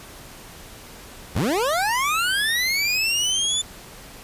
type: linear sweep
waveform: 25% pulse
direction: up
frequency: 58.27 to 3527 Hz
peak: -16 dBFS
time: 1.35-3.62 s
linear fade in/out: 10 ms
effects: pink hiss -42 dBFS RMS until 4.23 s + resampled to 32000 Hz